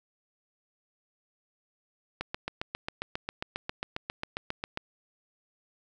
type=click train; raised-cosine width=0.3 ms; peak=-16 dBFS; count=20; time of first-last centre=2.21-4.774 s; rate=7.41 Hz; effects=none